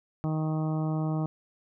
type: harmonic tone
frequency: 156.5 Hz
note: D#3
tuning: 10 cents sharp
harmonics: 1 / 2 / 3 / 4 / 5 / 6 / 7 / 8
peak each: -27 / -33 / -43 / -40 / -41 / -48 / -45 / -48 dBFS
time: 0.24-1.26 s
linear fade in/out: 0 ms
effects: none